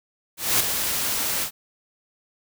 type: noise with ADSR envelope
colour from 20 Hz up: white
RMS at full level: -18 dBFS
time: 0.37-1.51 s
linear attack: 230 ms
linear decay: 8 ms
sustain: -7 dB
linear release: 81 ms
effects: none